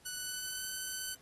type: tone with pitch glide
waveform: 5% pulse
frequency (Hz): 1486 to 1514.6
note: F#6 to F#6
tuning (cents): +7 to +40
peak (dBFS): -28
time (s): 0.05-1.15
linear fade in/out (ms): 10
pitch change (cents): +33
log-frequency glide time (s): 0.15-0.68
effects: pink hiss -63 dBFS RMS until 1.21 s + AAC 32 kbps